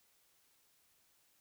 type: silence
effects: white hiss -72 dBFS RMS until 1.4 s

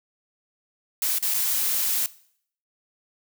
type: noise with dropouts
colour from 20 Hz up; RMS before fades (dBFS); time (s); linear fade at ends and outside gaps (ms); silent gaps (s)
blue; -24; 1.02-2.06; 1; 1.185-1.226 / 1.339-1.343
effects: noise-tail reverb RT60 0.6 s tail -19 dB re dry

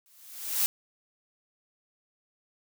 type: noise with exponential growth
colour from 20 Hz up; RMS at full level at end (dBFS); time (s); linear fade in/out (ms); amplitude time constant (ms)
blue; -23; 0.06-0.66; 0; 130
effects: none

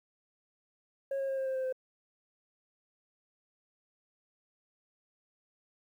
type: tone with pitch steps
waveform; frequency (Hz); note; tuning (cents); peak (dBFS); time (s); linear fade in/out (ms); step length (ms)
sine; 547 / 542 / 537 / 532 / 527.1 / 522.3 / 517.5; C#5 / C#5 / C5 / C5 / C5 / C5 / C5; -23 / -39 / +45 / +29 / +13 / -3 / -19; -28; 1.11-1.726; 5; 88
effects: tanh soft clip ceiling -30 dBFS + 11-bit

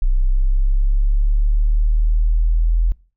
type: linear sweep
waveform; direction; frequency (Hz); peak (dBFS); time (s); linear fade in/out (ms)
sine; up; 31.44 to 42; -12; 0.02-2.92; 0
effects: noise-tail reverb RT60 0.4 s tail -24 dB re dry

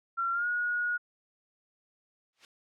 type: tone with pitch glide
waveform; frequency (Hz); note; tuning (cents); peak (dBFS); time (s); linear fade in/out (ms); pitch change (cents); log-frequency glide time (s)
sine; 1367 to 1448.3; F6 to F#6; -37 to -37; -27; 0.17-0.98; 20; +100; 0.32-0.47
type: noise with exponential growth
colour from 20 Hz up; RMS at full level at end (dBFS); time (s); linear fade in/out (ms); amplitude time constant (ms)
blue; -37; 2.33-2.45; 1; 25
effects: low-pass 3000 Hz 12 dB/octave

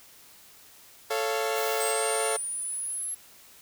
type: chord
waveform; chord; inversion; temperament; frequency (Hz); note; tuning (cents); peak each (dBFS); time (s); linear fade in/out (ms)
sawtooth; A augmented; none; equal with one note detuned; 440 / 554.4 / 691.6; A4 / C#5 / E#5; 0 / 0 / -17; -25 / -28 / -28; 1.1-2.37; 10
type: noise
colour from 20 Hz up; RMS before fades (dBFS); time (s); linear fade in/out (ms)
blue; -37; 1.55-1.93; 20
type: exponential sweep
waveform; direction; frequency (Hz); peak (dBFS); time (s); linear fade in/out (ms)
sine; up; 8180 to 11160; -30; 1.8-3.15; 10
effects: white hiss -53 dBFS RMS until 3.61 s

